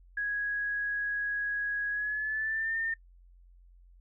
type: tone with pitch glide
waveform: sine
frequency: 1661.2 to 1811.6 Hz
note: G#6 to A#6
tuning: 0 to -50 cents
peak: -29 dBFS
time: 0.17-2.94 s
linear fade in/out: 5 ms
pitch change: +150 cents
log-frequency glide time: 1.9-2.76 s
effects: noise-tail reverb RT60 0.1 s tail -25 dB re dry + added 44 Hz sine -54 dBFS peak until 4 s